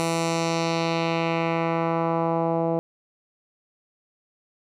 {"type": "tone with low-pass filter sweep", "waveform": "10% pulse", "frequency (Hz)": 165.7, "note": "E3", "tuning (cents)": 9, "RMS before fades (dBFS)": -24, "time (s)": [0, 2.79], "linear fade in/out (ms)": 0, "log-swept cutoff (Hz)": [10000, 620], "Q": 1.4, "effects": []}